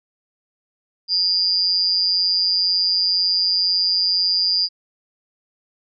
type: tone with amplitude modulation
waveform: sine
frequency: 4800 Hz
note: D8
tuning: 37 cents sharp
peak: -12 dBFS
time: 1.08-4.69 s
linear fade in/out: 50 ms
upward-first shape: sine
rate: 182 Hz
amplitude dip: 85%
effects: none